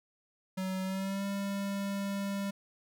square tone with pitch glide, 188.1 to 198.48 Hz, F#3 to G3, +29 to +22 cents, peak -33 dBFS, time 0.57-2.51 s, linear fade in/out 10 ms, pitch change +93 cents, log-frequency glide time 0.83-1.25 s, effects none

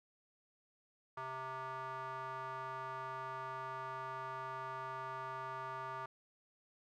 square tone with band-pass filter, 131.1 Hz, C3, 4 cents sharp, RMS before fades -44 dBFS, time 1.17-6.06 s, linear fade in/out 5 ms, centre 1100 Hz, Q 3.8, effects none

